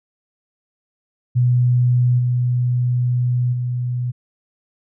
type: tone with level steps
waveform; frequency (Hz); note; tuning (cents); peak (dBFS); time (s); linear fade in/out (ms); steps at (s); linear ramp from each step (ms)
sine; 123.47; B2; 0; -12 / -15 / -19; 1.35-4.12; 20; 2.18 / 3.52; 20
effects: none